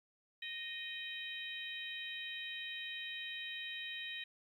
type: harmonic tone with a mistuned harmonic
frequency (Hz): 620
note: D#5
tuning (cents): -6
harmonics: 3 / 4 / 5 / 6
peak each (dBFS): -46 / -47 / -48 / -47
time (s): 0.42-4.24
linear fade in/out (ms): 5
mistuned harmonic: 6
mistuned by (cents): +44
effects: 12-bit